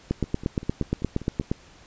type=two click trains; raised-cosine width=3 ms; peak=-23 / -10 dBFS; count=7 / 13; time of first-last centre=0.24-1.412 / 0.11-1.515 s; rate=5.12 / 8.54 Hz; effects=pink hiss -52 dBFS RMS until 1.86 s + resampled to 16000 Hz